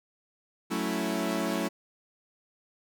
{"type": "chord", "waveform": "sawtooth", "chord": "F# minor seventh", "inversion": "none", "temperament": "equal", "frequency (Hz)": [185, 220, 277.2, 329.6], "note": ["F#3", "A3", "C#4", "E4"], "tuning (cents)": [0, 0, 0, 0], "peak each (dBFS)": [-30, -29, -31, -29], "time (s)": [0.7, 1.69], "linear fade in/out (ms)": 20, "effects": []}